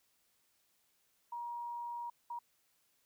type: tone bursts at uneven times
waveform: sine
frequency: 950 Hz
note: A#5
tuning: 33 cents sharp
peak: -39 dBFS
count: 2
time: 1.32-2.1 / 2.3-2.39 s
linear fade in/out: 5 ms
effects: white hiss -75 dBFS RMS until 3.05 s